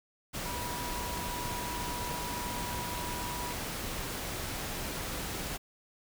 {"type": "tone in noise", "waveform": "sine", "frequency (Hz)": 971, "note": "B5", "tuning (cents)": -30, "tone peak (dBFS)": -39, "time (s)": [0.45, 3.54], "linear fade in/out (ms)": 20, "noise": "pink", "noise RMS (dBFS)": -37, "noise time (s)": [0.33, 5.58], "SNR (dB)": -5, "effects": []}